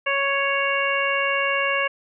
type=harmonic tone; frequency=555 Hz; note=C#5; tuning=2 cents sharp; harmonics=1 / 2 / 3 / 4 / 5; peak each=-26 / -26 / -26 / -26 / -26 dBFS; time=0.06-1.88 s; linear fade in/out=10 ms; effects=none